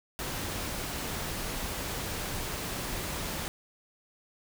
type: noise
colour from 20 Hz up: pink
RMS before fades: -35 dBFS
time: 0.19-3.48 s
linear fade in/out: 0 ms
effects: none